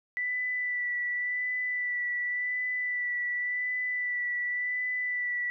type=tone with vibrato; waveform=sine; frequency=1975.5 Hz; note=B6; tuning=in tune; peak=-28 dBFS; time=0.17-5.5 s; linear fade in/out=0 ms; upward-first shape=sine; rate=0.9 Hz; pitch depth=19 cents each way; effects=none